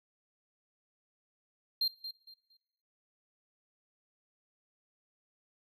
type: tone with echo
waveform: triangle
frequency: 4186 Hz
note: C8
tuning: in tune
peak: -26 dBFS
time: 1.81-1.88 s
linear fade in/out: 5 ms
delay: 230 ms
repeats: 3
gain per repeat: -12 dB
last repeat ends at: 2.57 s
effects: noise-tail reverb RT60 1.0 s tail -19 dB re dry